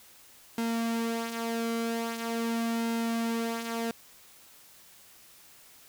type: tone with flanger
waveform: sawtooth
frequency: 230 Hz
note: A#3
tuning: 23 cents flat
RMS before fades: -31 dBFS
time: 0.58-3.91 s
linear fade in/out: 2 ms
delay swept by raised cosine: 1.7 to 5.5 ms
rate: 0.43 Hz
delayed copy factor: -0.5
effects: white hiss -55 dBFS RMS until 5.88 s